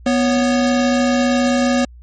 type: tone pair together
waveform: square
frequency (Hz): 245.9 / 554.4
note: B3 / C#5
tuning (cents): -7 / 0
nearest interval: octave + major second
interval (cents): 1407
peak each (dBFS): -15 / -20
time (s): 0.06-1.85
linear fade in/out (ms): 5
effects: added 60 Hz sine -37 dBFS peak until 2.02 s + MP3 32 kbps